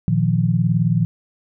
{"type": "chord", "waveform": "sine", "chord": "Bb suspended fourth", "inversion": "none", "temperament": "equal", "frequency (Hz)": [116.54, 155.56, 174.61], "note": ["Bb2", "Eb3", "F3"], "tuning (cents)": [0, 0, 0], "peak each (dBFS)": -19, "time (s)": [0.08, 1.05], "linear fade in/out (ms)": 0, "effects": []}